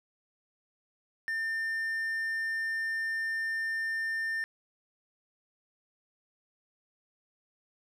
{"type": "tone", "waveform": "triangle", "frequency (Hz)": 1800, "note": "A6", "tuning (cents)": 39, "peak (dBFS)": -28, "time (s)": [1.28, 4.44], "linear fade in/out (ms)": 0, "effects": []}